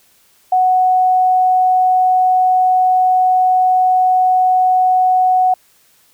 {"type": "tone", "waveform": "sine", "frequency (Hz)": 740, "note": "F#5", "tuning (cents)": 0, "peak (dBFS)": -9, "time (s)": [0.52, 5.54], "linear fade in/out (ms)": 5, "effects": ["white hiss -53 dBFS RMS until 6.13 s"]}